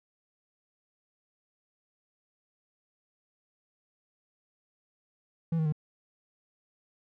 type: tone with pitch steps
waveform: triangle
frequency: 164.81 / 158.28 / 152.01 Hz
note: E3 / D#3 / D#3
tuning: 0 / +30 / -40 cents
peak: -23 dBFS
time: 5.52-5.724 s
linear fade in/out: 5 ms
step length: 68 ms
effects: none